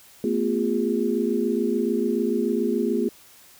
sine tone cluster, 222.7 / 249.6 / 352.7 / 409.8 Hz, A3 / B3 / F4 / G#4, +21 / +19 / +17 / -23 cents, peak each -26 dBFS, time 0.24-3.09 s, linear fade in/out 2 ms, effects white hiss -51 dBFS RMS until 3.59 s

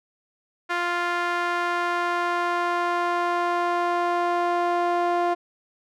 sawtooth tone with band-pass filter sweep, 349.2 Hz, F4, in tune, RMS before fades -24 dBFS, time 0.69-5.35 s, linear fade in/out 20 ms, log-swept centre 1500 to 740 Hz, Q 1.5, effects none

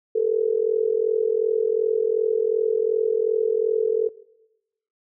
sine tone with amplitude modulation, 443.2 Hz, A4, 13 cents sharp, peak -14 dBFS, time 0.15-4.09 s, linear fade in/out 10 ms, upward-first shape sine, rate 42.7 Hz, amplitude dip 80%, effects noise-tail reverb RT60 0.9 s tail -19 dB re dry

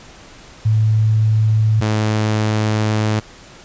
sine / sawtooth tone pair in turn, 109.1 / 107.78 Hz, A2 / A2, -14 / -35 cents, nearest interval unison, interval 21 cents, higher first, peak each -11 dBFS, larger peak neither, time 0.65-1.81 / 1.81-3.2 s, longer second, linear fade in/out 10 ms, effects pink hiss -41 dBFS RMS until 3.64 s + resampled to 16000 Hz

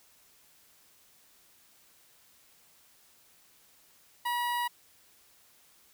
sawtooth tone with notch filter, 964 Hz, B5, 42 cents flat, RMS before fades -31 dBFS, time 4.25-4.68 s, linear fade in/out 10 ms, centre 6400 Hz, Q 0.84, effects white hiss -62 dBFS RMS until 5.93 s

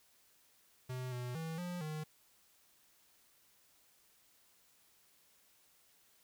square tone with pitch steps, 127.4 / 123.7 / 162.1 / 177.2 / 154.4 Hz, C3 / B2 / E3 / F3 / D#3, -46 / +3 / -29 / +25 / -13 cents, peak -40 dBFS, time 0.89-2.04 s, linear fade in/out 10 ms, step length 230 ms, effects white hiss -69 dBFS RMS until 6.23 s

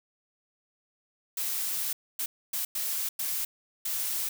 blue noise bursts at uneven times, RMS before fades -31 dBFS, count 6, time 1.37-1.93 / 2.19-2.26 / 2.53-2.65 / 2.75-3.09 / 3.19-3.45 / 3.85-4.29 s, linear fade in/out 5 ms, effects none

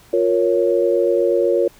sine chord, Bb minor, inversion second, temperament equal with one note detuned, 353.7 / 466.2 / 554.4 Hz, F4 / Bb4 / Db5, +22 / 0 / 0 cents, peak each -18 dBFS, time 0.13-1.68 s, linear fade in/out 5 ms, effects pink hiss -49 dBFS RMS until 1.79 s

